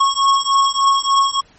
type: beating tone pair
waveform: square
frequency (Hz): 1096 / 1099.4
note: C#6 / C#6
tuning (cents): -20 / -15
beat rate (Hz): 3.4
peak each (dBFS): -16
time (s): 0-1.41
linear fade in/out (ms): 10
effects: pink hiss -50 dBFS RMS until 1.58 s + MP3 32 kbps